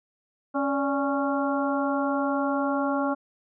harmonic tone with a mistuned harmonic, 276.2 Hz, C#4, 6 cents flat, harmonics 1 / 2 / 3 / 4 / 5, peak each -26 / -29 / -31 / -32 / -33 dBFS, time 0.54-3.15 s, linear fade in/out 20 ms, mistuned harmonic 2, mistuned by +75 cents, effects none

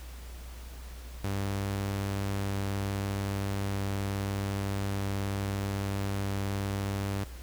sawtooth tone, 99.2 Hz, G2, 21 cents sharp, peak -26 dBFS, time 1.24-7.24 s, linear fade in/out 0 ms, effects added 60 Hz sine -41 dBFS peak until 7.42 s + pink hiss -51 dBFS RMS until 7.42 s

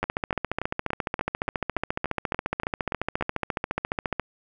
two click trains, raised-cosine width 0.5 ms, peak -10 / -13 dBFS, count 61 / 12, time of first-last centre 0.03-4.197 / 0.04-3.21 s, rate 14.4 / 3.47 Hz, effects none

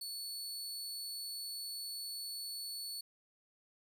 sawtooth tone, 4435 Hz, C#8, in tune, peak -38 dBFS, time 0.01-3.01 s, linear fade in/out 5 ms, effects none

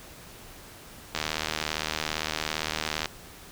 click train, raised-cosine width 0.2 ms, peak -10 dBFS, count 149, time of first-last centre 1.15-3.057 s, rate 77.6 Hz, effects pink hiss -47 dBFS RMS until 3.51 s

